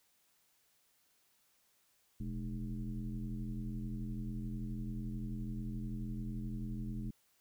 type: tone with frequency modulation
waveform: sine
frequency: 124.6 Hz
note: B2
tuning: 16 cents sharp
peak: -37 dBFS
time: 2.2-7.11 s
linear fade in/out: 5 ms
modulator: 86.9 Hz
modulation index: 1.5
effects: white hiss -73 dBFS RMS until 7.4 s